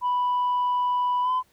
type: tone with pitch glide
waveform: sine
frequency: 987.8 to 1016.2 Hz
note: B5 to B5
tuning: 0 to +49 cents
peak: -19 dBFS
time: 0.01-1.43 s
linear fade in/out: 50 ms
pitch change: +49 cents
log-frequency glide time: 1.22-1.31 s
effects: tanh soft clip ceiling -19 dBFS + pink hiss -63 dBFS RMS until 1.52 s